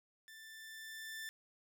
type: tone with level ramp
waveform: sawtooth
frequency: 1771 Hz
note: A6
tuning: 11 cents sharp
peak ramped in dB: -50 to -39 dBFS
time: 0.28-1.29 s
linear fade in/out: 0 ms
effects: none